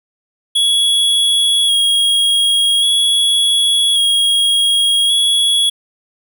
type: tone with vibrato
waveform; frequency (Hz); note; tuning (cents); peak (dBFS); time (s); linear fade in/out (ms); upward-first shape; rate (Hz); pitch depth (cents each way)
square; 3322; G#7; 0; -11; 0.55-5.7; 10; square; 0.44; 19
effects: none